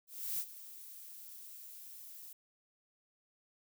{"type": "noise with ADSR envelope", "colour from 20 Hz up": "violet", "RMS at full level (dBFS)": -36, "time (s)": [0.07, 2.33], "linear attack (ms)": 320, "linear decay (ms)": 58, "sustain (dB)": -15, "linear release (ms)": 4, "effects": []}